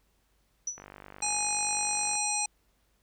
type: tone with exponential decay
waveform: sine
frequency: 5920 Hz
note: F#8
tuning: in tune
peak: -27 dBFS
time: 0.67-0.85 s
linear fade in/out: 5 ms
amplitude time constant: 37 ms
type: click train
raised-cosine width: 0.5 ms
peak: -30 dBFS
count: 69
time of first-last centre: 0.78-2.154 s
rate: 49.5 Hz
type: harmonic tone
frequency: 830.6 Hz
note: G#5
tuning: in tune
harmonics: 1 / 3 / 5 / 7 / 9 / 10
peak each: -34 / -36 / -38 / -33 / -35 / -33 dBFS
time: 1.22-2.46 s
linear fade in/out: 5 ms
effects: added 50 Hz sine -70 dBFS peak until 3.02 s + pink hiss -72 dBFS RMS until 3.02 s